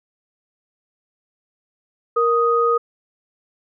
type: tone pair together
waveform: sine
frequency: 467.6 / 1247 Hz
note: A#4 / D#6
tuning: +5 / +3 cents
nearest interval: octave + perfect fourth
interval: 1698 cents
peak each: -17 dBFS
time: 2.16-2.78 s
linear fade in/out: 10 ms
effects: none